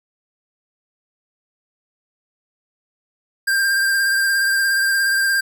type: tone with vibrato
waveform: square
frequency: 1590 Hz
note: G6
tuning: 24 cents sharp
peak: -16 dBFS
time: 3.47-5.41 s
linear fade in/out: 10 ms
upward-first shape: triangle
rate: 17 Hz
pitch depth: 28 cents each way
effects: none